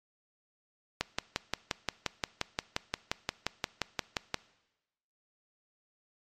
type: click train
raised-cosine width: 0.2 ms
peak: -11 dBFS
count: 20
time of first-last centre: 1.01-4.343 s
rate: 5.7 Hz
effects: noise-tail reverb RT60 1.0 s tail -20 dB re dry + MP3 64 kbps